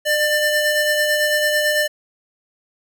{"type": "ring-modulated tone", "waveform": "35% pulse", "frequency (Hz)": 1193, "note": "D6", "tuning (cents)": 27, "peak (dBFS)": -11, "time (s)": [0.05, 1.88], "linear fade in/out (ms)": 20, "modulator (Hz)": 592, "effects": []}